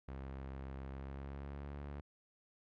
sawtooth tone with pitch glide, 67.1 to 71.5 Hz, C2 to D2, +44 to -46 cents, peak -40 dBFS, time 0.08-2.01 s, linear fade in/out 5 ms, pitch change +110 cents, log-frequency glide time 0.89-1.8 s, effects low-pass 2000 Hz 12 dB/octave

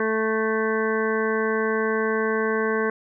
harmonic tone, 220 Hz, A3, in tune, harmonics 1 / 2 / 3 / 4 / 5 / 7 / 8 / 9, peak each -28 / -23 / -35 / -36 / -30 / -29 / -33 / -36 dBFS, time 0-2.9 s, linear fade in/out 2 ms, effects none

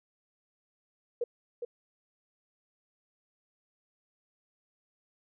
sine tone with echo, 478.6 Hz, A#4, 46 cents sharp, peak -27 dBFS, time 1.21-1.24 s, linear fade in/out 5 ms, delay 410 ms, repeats 1, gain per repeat -6 dB, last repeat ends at 1.65 s, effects none

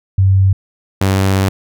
sine / sawtooth tone pair in turn, 96 / 96.36 Hz, G2 / G2, -36 / -29 cents, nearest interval unison, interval 7 cents, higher second, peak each -7 dBFS, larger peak neither, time 0.18-0.53 / 1.01-1.49 s, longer second, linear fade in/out 5 ms, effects none

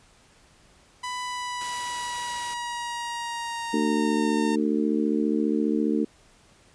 sawtooth tone with pitch glide, 995 to 912.4 Hz, B5 to A#5, +13 to -37 cents, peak -26 dBFS, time 1.03-4.56 s, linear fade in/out 10 ms, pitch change -150 cents, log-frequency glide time 1.21-4.34 s
white noise, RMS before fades -38 dBFS, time 1.61-2.54 s, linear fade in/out 0 ms
harmonic tone, 74.8 Hz, D2, 32 cents sharp, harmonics 3 / 4 / 5 / 6, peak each -25 / -25 / -30 / -30 dBFS, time 3.73-6.05 s, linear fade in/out 10 ms
effects pink hiss -57 dBFS RMS until 6.74 s + resampled to 22050 Hz

